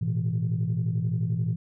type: chord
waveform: sine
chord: A suspended second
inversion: none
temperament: equal with one note detuned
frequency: 110 / 121.42 / 164.81 Hz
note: A2 / B2 / E3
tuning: 0 / -29 / 0 cents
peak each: -27 dBFS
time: 0.01-1.56 s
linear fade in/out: 10 ms
effects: tanh soft clip ceiling -18 dBFS